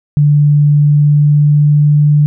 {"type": "tone with pitch glide", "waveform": "sine", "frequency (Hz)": [146.83, 148.02], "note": ["D3", "D3"], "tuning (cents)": [0, 14], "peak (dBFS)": -5, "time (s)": [0.17, 2.26], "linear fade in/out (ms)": 0, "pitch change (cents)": 14, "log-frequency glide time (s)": [0.72, 2.07], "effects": []}